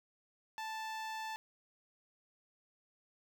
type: tone with notch filter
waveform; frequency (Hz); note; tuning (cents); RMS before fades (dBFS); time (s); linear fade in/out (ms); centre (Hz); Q
sawtooth; 880; A5; 0; -42; 0.58-1.36; 0; 11000; 0.61
effects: 12-bit